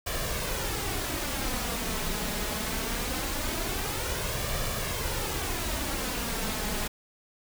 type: noise with flanger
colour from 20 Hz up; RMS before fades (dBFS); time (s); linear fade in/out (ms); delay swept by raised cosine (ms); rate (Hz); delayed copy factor
pink; -31; 0.06-6.88; 10; 1.7 to 4.8; 0.22; +0.5
effects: none